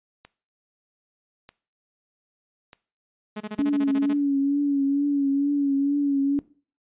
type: click train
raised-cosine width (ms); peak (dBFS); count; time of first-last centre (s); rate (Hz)
0.2; -26; 4; 0.25-3.972; 0.806
type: tone bursts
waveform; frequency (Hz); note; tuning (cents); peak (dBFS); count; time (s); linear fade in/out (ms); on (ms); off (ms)
sawtooth; 212.4; G#3; +39; -26; 11; 3.36-4.136; 10; 46; 27
type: tone with vibrato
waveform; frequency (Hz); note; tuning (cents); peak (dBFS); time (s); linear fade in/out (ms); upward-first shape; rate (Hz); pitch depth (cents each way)
sine; 281.5; C#4; +27; -19; 3.59-6.39; 0; triangle; 2.2; 46
effects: noise-tail reverb RT60 0.4 s tail -19 dB re dry + resampled to 8000 Hz